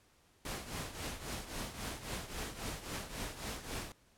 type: noise with tremolo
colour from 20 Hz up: pink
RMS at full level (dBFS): -39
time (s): 0.45-3.92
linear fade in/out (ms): 2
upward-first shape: triangle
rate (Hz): 3.7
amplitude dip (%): 75
effects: pink hiss -68 dBFS RMS until 4.17 s + low-pass 12000 Hz 12 dB/octave